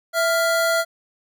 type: tone pair together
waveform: square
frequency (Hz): 661.9 / 1396.9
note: E5 / F6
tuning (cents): +7 / 0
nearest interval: octave + minor second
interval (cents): 1293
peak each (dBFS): -20 / -22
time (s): 0.13-0.85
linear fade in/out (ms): 50
effects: none